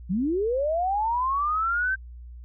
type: linear sweep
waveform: sine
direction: up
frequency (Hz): 164.81 to 1568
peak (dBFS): -22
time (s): 0.09-1.96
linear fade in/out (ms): 20
effects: added 60 Hz sine -39 dBFS peak until 2.44 s